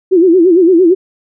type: tone with vibrato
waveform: sine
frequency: 352.3 Hz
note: F4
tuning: 15 cents sharp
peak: -4 dBFS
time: 0.11-0.95 s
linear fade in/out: 20 ms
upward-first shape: sine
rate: 8.8 Hz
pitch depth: 140 cents each way
effects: none